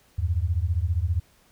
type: beating tone pair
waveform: sine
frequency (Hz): 79.5 / 94.5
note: D#2 / F#2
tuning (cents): +38 / +37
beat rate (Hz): 15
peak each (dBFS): -24 / -25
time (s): 0.18-1.2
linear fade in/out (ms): 10
effects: pink hiss -60 dBFS RMS until 1.51 s